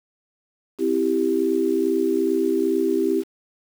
sine chord, C major, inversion none, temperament equal with one note detuned, 260.7 / 329.6 / 392 Hz, C4 / E4 / G4, -6 / 0 / 0 cents, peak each -25 / -22 / -21 dBFS, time 0.78-3.24 s, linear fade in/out 50 ms, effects 7-bit

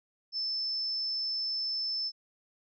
sine tone, 5274 Hz, E8, in tune, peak -30 dBFS, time 0.32-2.12 s, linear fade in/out 50 ms, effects none

